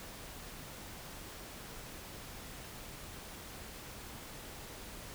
silence, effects pink hiss -48 dBFS RMS until 5.14 s

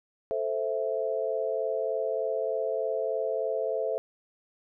sine chord, A minor, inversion none, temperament equal, 440 / 523.3 / 659.3 Hz, A4 / C5 / E5, 0 / 0 / 0 cents, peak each -31 dBFS, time 0.31-3.98 s, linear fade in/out 0 ms, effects none

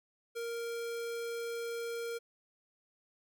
square tone, 466.2 Hz, A#4, in tune, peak -37 dBFS, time 0.35-2.19 s, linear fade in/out 20 ms, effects none

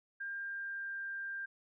sine tone with pitch glide, 1600 to 1589.9 Hz, G6 to G6, +35 to +24 cents, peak -38 dBFS, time 0.2-1.46 s, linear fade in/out 10 ms, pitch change -11 cents, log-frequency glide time 0.32-1 s, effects none

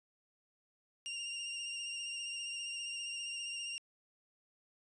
sawtooth tone with vibrato, 2794 Hz, F7, in tune, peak -36 dBFS, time 1.06-3.78 s, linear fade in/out 0 ms, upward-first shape sine, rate 15 Hz, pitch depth 26 cents each way, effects resampled to 22050 Hz

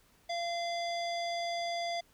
square tone with low-pass filter, 687 Hz, F5, 29 cents flat, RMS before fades -35 dBFS, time 0.29-2.01 s, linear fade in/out 10 ms, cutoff 4800 Hz, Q 2.2, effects pink hiss -66 dBFS RMS until 2.13 s

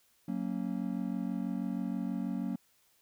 triangle chord, F# major, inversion none, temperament just, 185 / 231.2 / 277.5 Hz, F#3 / A#3 / C#4, 0 / -14 / +2 cents, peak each -34 / -34 / -36 dBFS, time 0.28-2.56 s, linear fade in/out 5 ms, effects white hiss -69 dBFS RMS until 3.01 s

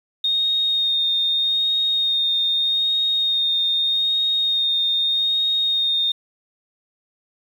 sine tone with vibrato, 3694 Hz, A#7, 16 cents flat, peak -17 dBFS, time 0.24-6.12 s, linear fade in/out 5 ms, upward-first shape sine, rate 0.81 Hz, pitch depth 16 cents each way, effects 8-bit

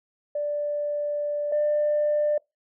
sine tone pair in turn, 587.3 / 595.5 Hz, D5 / D5, 0 / +24 cents, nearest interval unison, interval 24 cents, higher second, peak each -24 / -19 dBFS, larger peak second, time 0.35-1.52 / 1.52-2.38 s, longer first, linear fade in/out 5 ms, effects noise-tail reverb RT60 0.2 s tail -25 dB re dry + tanh soft clip ceiling -16 dBFS

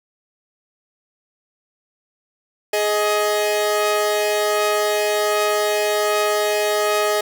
sawtooth tone pair together, 419.1 / 628 Hz, G#4 / D#5, +16 / +16 cents, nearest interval perfect fifth, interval 700 cents, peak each -16 dBFS, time 2.73-7.21 s, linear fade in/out 5 ms, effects none

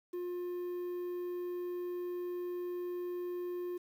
triangle tone with quantisation, 355 Hz, F4, 28 cents sharp, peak -34 dBFS, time 0.13-3.78 s, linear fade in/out 10 ms, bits 10, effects none

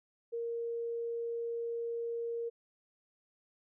sine tone, 466.2 Hz, A#4, in tune, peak -34 dBFS, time 0.32-2.5 s, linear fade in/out 20 ms, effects none

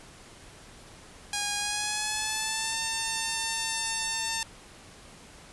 5% pulse tone with pitch glide, 820 to 899.4 Hz, G#5 to A5, -22 to +38 cents, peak -16 dBFS, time 1.33-4.43 s, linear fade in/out 2 ms, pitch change +160 cents, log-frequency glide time 1.58-2.78 s, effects pink hiss -50 dBFS RMS until 5.52 s + resampled to 24000 Hz

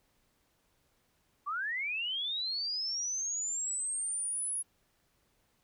sine linear sweep, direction up, 1108.7 to 10548 Hz, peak -32 dBFS, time 1.46-4.63 s, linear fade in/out 20 ms, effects pink hiss -73 dBFS RMS until 5.63 s

